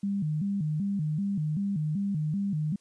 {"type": "tone with vibrato", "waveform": "sine", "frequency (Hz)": 174.61, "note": "F3", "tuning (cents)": 0, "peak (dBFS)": -26, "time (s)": [0.03, 2.76], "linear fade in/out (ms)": 5, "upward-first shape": "square", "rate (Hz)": 2.6, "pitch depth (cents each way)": 230, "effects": ["white hiss -67 dBFS RMS until 2.8 s", "resampled to 22050 Hz"]}